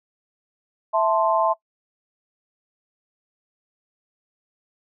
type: chord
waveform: sine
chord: A minor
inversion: second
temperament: equal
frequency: 659.3 / 880 / 1046.5 Hz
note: E5 / A5 / C6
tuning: 0 / 0 / 0 cents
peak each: -20 / -22 / -22 dBFS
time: 0.93-1.54 s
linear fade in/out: 20 ms
effects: noise-tail reverb RT60 0.1 s tail -21 dB re dry